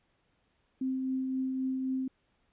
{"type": "tone with tremolo", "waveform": "sine", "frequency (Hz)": 261.6, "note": "C4", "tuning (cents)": 0, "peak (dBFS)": -28, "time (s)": [0.81, 2.08], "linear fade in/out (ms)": 5, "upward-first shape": "triangle", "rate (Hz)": 3.8, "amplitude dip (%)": 30, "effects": ["pink hiss -73 dBFS RMS until 2.52 s", "resampled to 8000 Hz"]}